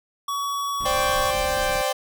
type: tone with pitch glide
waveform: square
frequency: 1128 to 1116.3 Hz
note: C#6 to C#6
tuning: +30 to +12 cents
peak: -25 dBFS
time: 0.28-1.31 s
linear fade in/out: 5 ms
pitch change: -18 cents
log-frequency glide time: 0.72-1.19 s
type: noise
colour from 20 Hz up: brown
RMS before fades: -34 dBFS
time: 0.8-1.82 s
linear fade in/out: 10 ms
type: chord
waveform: sawtooth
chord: C suspended second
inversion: none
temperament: equal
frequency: 523.3 / 587.3 / 784 Hz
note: C5 / D5 / G5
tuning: 0 / 0 / 0 cents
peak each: -22 dBFS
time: 0.85-1.93 s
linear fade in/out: 10 ms
effects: none